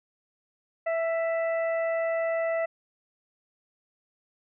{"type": "harmonic tone with a mistuned harmonic", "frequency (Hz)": 659.3, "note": "E5", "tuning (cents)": 0, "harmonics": [1, 2, 3, 4], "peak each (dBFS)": [-25, -39, -35, -46], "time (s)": [0.86, 2.66], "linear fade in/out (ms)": 10, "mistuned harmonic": 2, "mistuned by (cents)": 18, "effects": []}